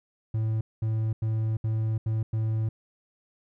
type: tone bursts at uneven times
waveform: triangle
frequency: 110.4 Hz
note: A2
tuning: 6 cents sharp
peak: -22 dBFS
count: 6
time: 0.34-0.61 / 0.82-1.13 / 1.22-1.57 / 1.64-1.98 / 2.06-2.23 / 2.33-2.69 s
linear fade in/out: 5 ms
effects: none